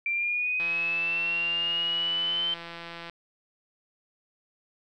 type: linear sweep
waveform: sine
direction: up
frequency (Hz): 2349 to 3102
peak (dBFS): -25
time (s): 0.06-2.54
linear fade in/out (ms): 2
type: click train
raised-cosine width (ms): 0.3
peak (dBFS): -24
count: 423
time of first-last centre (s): 0.6-3.097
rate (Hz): 169
effects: none